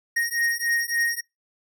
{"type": "beating tone pair", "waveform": "square", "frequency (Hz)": [1864.7, 1868.2], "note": ["A#6", "A#6"], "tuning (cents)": [0, 3], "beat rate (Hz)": 3.5, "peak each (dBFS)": -26, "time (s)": [0.16, 1.21], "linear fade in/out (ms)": 10, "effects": ["noise-tail reverb RT60 0.2 s tail -25 dB re dry"]}